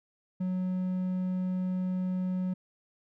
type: tone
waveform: triangle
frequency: 184.1 Hz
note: F#3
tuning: 8 cents flat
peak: -26 dBFS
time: 0.4-2.54 s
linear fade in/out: 10 ms
effects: none